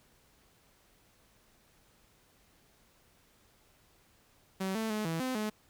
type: tone with pitch steps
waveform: sawtooth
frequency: 190.5 / 221.8 / 213.6 / 163.7 / 257.3 / 213.5 Hz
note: G3 / A3 / G#3 / E3 / C4 / G#3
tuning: -49 / +14 / +49 / -12 / -29 / +48 cents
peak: -28 dBFS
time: 4.6-5.5 s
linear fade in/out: 10 ms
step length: 150 ms
effects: pink hiss -66 dBFS RMS until 5.69 s